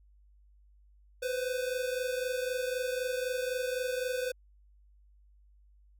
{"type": "tone pair together", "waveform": "square", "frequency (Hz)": [499.4, 523.3], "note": ["B4", "C5"], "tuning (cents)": [19, 0], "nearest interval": "minor second", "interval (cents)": 81, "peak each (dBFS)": [-33, -37], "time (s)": [1.22, 4.32], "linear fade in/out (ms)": 10, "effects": ["added 50 Hz sine -58 dBFS peak until 5.99 s"]}